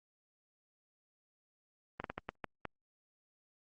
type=slowing click train; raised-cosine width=0.5 ms; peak=-23 dBFS; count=7; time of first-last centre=2-2.653 s; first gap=42 ms; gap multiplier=1.38; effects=Opus 24 kbps